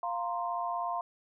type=chord; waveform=sine; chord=F suspended fourth; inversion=none; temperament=just; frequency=698.5 / 931.3 / 1047.7 Hz; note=F5 / Bb5 / C6; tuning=0 / -2 / +2 cents; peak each=-34 / -37 / -35 dBFS; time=0.03-1.01 s; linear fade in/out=2 ms; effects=none